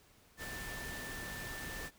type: tone in noise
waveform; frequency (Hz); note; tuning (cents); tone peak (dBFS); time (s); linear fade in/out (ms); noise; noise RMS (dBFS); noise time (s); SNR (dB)
sine; 1776; A6; +16; -45; 0.37-1.91; 50; pink; -45; 0.37-1.91; -3
effects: pink hiss -65 dBFS RMS until 1.98 s